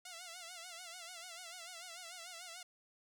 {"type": "tone with vibrato", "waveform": "5% pulse", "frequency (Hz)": 698.5, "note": "F5", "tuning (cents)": 0, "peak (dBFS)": -36, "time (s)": [0.05, 2.63], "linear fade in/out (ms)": 5, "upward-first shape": "sine", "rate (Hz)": 6.8, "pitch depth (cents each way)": 100, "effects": []}